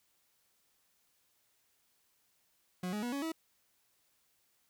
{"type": "tone with pitch steps", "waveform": "40% pulse", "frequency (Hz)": [181.5, 209.7, 242.3, 279.9, 323.4], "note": ["F#3", "G#3", "B3", "C#4", "E4"], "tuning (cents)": [-33, 17, -33, 17, -33], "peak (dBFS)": -34, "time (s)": [2.83, 3.32], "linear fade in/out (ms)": 5, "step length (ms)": 98, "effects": ["white hiss -74 dBFS RMS until 4.69 s"]}